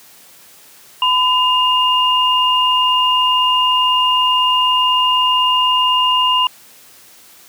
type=tone pair together; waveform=sine; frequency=1008 / 2826 Hz; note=B5 / F7; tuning=+35 / +20 cents; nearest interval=octave + tritone; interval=1785 cents; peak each=-14 dBFS; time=1.02-6.47 s; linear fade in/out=2 ms; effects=white hiss -44 dBFS RMS until 7.48 s + high-pass 100 Hz 12 dB/octave